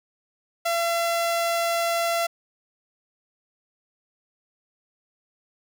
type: tone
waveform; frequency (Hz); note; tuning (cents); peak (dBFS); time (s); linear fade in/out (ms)
sawtooth; 678; E5; +49; -18; 0.65-2.27; 10
effects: none